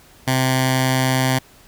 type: tone with notch filter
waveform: 10% pulse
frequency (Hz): 130.2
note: C3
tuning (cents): -8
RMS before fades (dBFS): -18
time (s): 0.27-1.39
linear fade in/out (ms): 10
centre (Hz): 440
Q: 0.9
effects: pink hiss -49 dBFS RMS until 1.67 s